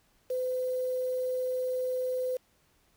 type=tone with quantisation; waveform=sine; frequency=507 Hz; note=B4; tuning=45 cents sharp; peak=-28 dBFS; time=0.3-2.37 s; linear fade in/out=5 ms; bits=8; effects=pink hiss -68 dBFS RMS until 2.96 s